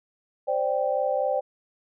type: chord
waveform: sine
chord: C suspended second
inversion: none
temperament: equal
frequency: 523.3 / 587.3 / 784 Hz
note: C5 / D5 / G5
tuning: 0 / 0 / 0 cents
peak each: -26 / -26 / -28 dBFS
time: 0.47-1.41 s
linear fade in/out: 20 ms
effects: none